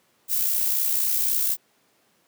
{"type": "noise with amplitude modulation", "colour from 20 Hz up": "violet", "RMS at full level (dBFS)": -21, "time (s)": [0.28, 1.57], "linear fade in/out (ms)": 50, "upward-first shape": "sine", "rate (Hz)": 63.9, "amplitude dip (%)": 45, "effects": ["pink hiss -64 dBFS RMS until 2.27 s", "high-pass 200 Hz 12 dB/octave"]}